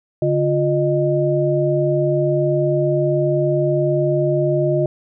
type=tone cluster; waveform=sine; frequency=144.1 / 353.6 / 615 Hz; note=D3 / F4 / D#5; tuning=-33 / +22 / -20 cents; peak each=-19 dBFS; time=0.22-4.86 s; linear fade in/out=2 ms; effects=none